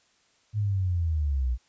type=linear sweep; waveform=sine; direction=down; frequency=107.7 to 57.9 Hz; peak=-23 dBFS; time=0.53-1.58 s; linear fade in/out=50 ms; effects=white hiss -65 dBFS RMS until 1.68 s + resampled to 16000 Hz